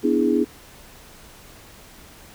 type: chord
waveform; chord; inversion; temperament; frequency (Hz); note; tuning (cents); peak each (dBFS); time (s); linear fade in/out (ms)
sine; E dominant seventh; second; equal; 246.9 / 293.7 / 329.6 / 415.3; B3 / D4 / E4 / G#4; 0 / 0 / 0 / 0; -22; 0.03-0.45; 20
effects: pink hiss -46 dBFS RMS until 2.34 s